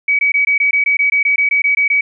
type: tone bursts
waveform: sine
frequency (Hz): 2272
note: C#7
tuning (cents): +42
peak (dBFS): -10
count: 15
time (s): 0.08-2.01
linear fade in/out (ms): 5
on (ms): 110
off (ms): 20
effects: none